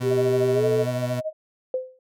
30% pulse tone with vibrato, 123.5 Hz, B2, in tune, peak -23 dBFS, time 0-1.21 s, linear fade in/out 20 ms, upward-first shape sine, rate 9.2 Hz, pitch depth 20 cents each way
sine tone with pitch glide, 392 to 437.5 Hz, G4 to A4, 0 to -10 cents, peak -19 dBFS, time 0.02-0.86 s, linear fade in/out 50 ms, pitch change +190 cents, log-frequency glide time 0.53-0.64 s
sine tone with tremolo, 626 Hz, D#5, 10 cents sharp, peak -23 dBFS, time 0.1-1.33 s, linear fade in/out 20 ms, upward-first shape sine, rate 13 Hz, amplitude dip 90%
sine tone with exponential decay, 514 Hz, C5, 31 cents flat, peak -19 dBFS, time 1.74-1.99 s, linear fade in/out 2 ms, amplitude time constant 54 ms
effects none

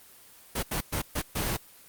pink noise bursts at uneven times, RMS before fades -29 dBFS, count 5, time 0.55-0.63 / 0.71-0.81 / 0.92-1.02 / 1.15-1.22 / 1.35-1.57 s, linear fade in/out 10 ms, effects white hiss -53 dBFS RMS until 1.88 s + Opus 24 kbps

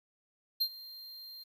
square tone with ADSR envelope, 4184 Hz, C8, 1 cent flat, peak -26 dBFS, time 0.6-1.44 s, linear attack 15 ms, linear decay 67 ms, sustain -20 dB, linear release 15 ms, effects 11-bit

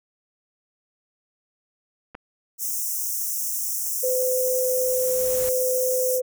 clicks, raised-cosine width 0.5 ms, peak -29 / -21 dBFS, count 2, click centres 2.147 / 2.151 s
white high-pass noise, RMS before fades -27 dBFS, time 2.58-6.21 s, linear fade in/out 50 ms, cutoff 5500 Hz, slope 96 dB/octave
pink noise with exponential growth, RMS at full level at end -36 dBFS, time 4.01-5.49 s, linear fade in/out 2 ms, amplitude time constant 320 ms
sine tone, 509 Hz, C5, 48 cents flat, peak -21 dBFS, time 4.03-6.22 s, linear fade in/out 10 ms
effects none

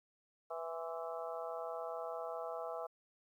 harmonic tone with a mistuned harmonic, 164.81 Hz, E3, in tune, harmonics 3 / 4 / 5 / 6 / 7 / 8, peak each -45 / -43 / -48 / -52 / -50 / -50 dBFS, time 0.5-2.87 s, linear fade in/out 10 ms, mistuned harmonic 6, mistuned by +76 cents, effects 12-bit

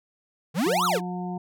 square exponential two-way sweep, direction up then down, 139.9 to 1407 to 299.8 Hz, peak -22 dBFS, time 0.54-1.01 s, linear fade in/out 50 ms, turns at 0.85 s
harmonic tone, 179.8 Hz, F#3, 49 cents flat, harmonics 1 / 2 / 4 / 5, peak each -30 / -37 / -36 / -40 dBFS, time 0.66-1.38 s, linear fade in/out 5 ms
effects none

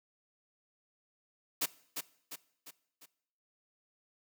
white noise with echo, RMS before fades -31 dBFS, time 1.61-1.66 s, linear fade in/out 10 ms, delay 350 ms, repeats 4, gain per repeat -6 dB, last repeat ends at 3.06 s, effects noise-tail reverb RT60 0.7 s tail -20 dB re dry + high-pass 150 Hz 12 dB/octave

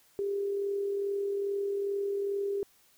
sine tone with amplitude modulation, 400 Hz, G4, 35 cents sharp, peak -27 dBFS, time 0.19-2.63 s, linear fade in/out 0 ms, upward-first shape sine, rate 42.4 Hz, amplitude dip 35%, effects white hiss -64 dBFS RMS until 2.97 s

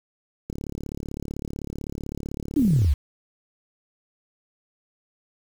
click train, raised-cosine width 3 ms, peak -19 dBFS, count 85, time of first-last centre 0.5-2.846 s, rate 35.8 Hz
sine exponential sweep, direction down, 321.1 to 62.1 Hz, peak -16 dBFS, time 2.56-2.94 s, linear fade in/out 10 ms
effects 7-bit

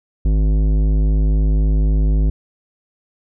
sine tone with tanh clipping, 51.91 Hz, G#1, in tune, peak -14 dBFS, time 0.25-2.3 s, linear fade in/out 5 ms, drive 14 dB, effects none

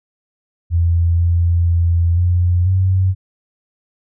sine tone with pitch steps, 84.8 / 85.6 / 85.1 / 88.4 / 93.9 Hz, E2 / F2 / F2 / F2 / F#2, +50 / -34 / -44 / +22 / +26 cents, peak -11 dBFS, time 0.7-3.15 s, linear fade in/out 50 ms, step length 490 ms, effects none

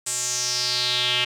square tone with band-pass filter sweep, 123.47 Hz, B2, in tune, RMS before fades -24 dBFS, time 0.06-1.25 s, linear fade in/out 10 ms, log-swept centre 8100 to 2900 Hz, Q 4.4, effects none

